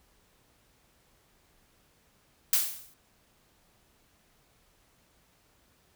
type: noise with exponential decay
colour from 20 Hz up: blue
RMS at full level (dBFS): -21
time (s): 2.53-2.94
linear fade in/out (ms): 2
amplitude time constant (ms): 88
effects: pink hiss -66 dBFS RMS until 5.95 s